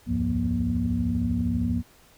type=tone cluster; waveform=sine; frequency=69.9 / 82.6 / 102.6 / 176 / 238.3 Hz; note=C#2 / E2 / G#2 / F3 / A#3; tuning=+15 / +4 / -21 / +14 / +38 cents; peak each=-31 / -31 / -29 / -30 / -25 dBFS; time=0.06-1.83 s; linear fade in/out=50 ms; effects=tanh soft clip ceiling -13 dBFS + pink hiss -56 dBFS RMS until 2.17 s